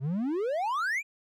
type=exponential sweep; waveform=triangle; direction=up; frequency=125.5 to 2483 Hz; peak=-25 dBFS; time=0-1.03 s; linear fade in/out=50 ms; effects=none